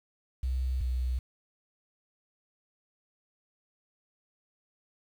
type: tone pair in turn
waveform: sine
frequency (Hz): 64.2 / 62.73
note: C2 / B1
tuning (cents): -32 / +28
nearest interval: unison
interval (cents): 40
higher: first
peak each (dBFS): -27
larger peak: neither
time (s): 0.43-0.81 / 0.81-1.19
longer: neither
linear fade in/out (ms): 5
effects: 9-bit